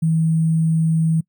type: tone with sample-and-hold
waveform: sine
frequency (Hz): 161.7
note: E3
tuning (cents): -33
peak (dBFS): -14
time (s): 0.02-1.21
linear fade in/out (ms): 10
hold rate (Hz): 8820
effects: noise-tail reverb RT60 0.1 s tail -24 dB re dry